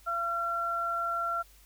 sine tone pair together, 681.5 / 1363 Hz, F5 / F6, -43 / -43 cents, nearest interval octave, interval 1200 cents, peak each -36 / -29 dBFS, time 0.06-1.43 s, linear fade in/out 20 ms, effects added 50 Hz sine -57 dBFS peak until 1.65 s + white hiss -60 dBFS RMS until 1.65 s

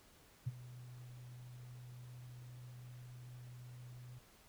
sine tone with ADSR envelope, 123.47 Hz, B2, in tune, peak -33 dBFS, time 0.46-4.19 s, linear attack 14 ms, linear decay 32 ms, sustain -17 dB, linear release 8 ms, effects pink hiss -65 dBFS RMS until 4.48 s

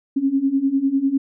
sine beating tone pair, 266.9 / 276.9 Hz, C4 / C#4, +35 / -2 cents, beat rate 10 Hz, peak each -21 / -18 dBFS, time 0.16-1.18 s, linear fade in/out 10 ms, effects none

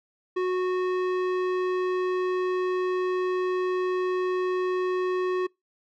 square tone with low-pass filter, 367.1 Hz, F#4, 14 cents flat, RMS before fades -26 dBFS, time 0.36-5.47 s, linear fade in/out 10 ms, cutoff 2200 Hz, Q 0.66, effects noise-tail reverb RT60 0.2 s tail -26 dB re dry

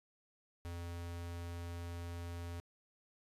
square tone with notch filter, 85.8 Hz, F2, 30 cents flat, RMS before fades -44 dBFS, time 0.65-2.6 s, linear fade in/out 0 ms, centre 180 Hz, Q 1.6, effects resampled to 32000 Hz + 13-bit

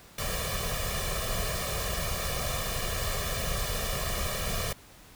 pink noise with comb filter, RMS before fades -31 dBFS, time 0.18-4.73 s, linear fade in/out 5 ms, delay 1.7 ms, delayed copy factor +0.95, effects pink hiss -53 dBFS RMS until 5.15 s

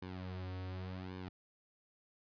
sawtooth tone with flanger, 92.5 Hz, F#2, in tune, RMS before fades -44 dBFS, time 0.02-1.29 s, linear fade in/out 5 ms, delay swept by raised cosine 1.5 to 5 ms, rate 0.88 Hz, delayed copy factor -0.8, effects resampled to 11025 Hz

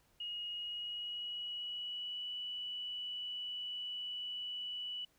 sine tone with pitch glide, 2879 to 2958 Hz, F#7 to F#7, -48 to -1 cents, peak -39 dBFS, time 0.2-5.05 s, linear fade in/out 5 ms, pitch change +47 cents, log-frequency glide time 0.5-2.31 s, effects pink hiss -72 dBFS RMS until 5.18 s

